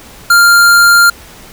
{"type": "tone", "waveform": "square", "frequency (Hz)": 1396.9, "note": "F6", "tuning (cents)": 0, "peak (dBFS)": -4, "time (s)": [0.3, 1.1], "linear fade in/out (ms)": 5, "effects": ["pink hiss -35 dBFS RMS until 1.52 s"]}